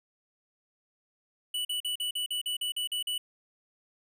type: tone bursts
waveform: square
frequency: 2960 Hz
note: F#7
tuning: in tune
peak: -30 dBFS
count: 11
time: 1.54-3.18 s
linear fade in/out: 5 ms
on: 110 ms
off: 43 ms
effects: none